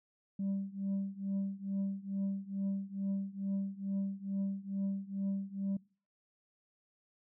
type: tone with tremolo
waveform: sine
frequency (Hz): 196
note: G3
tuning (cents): 0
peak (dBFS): -28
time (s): 0.39-5.77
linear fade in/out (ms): 5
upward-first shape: triangle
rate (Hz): 2.3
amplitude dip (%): 95
effects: noise-tail reverb RT60 0.4 s tail -25 dB re dry + tanh soft clip ceiling -30 dBFS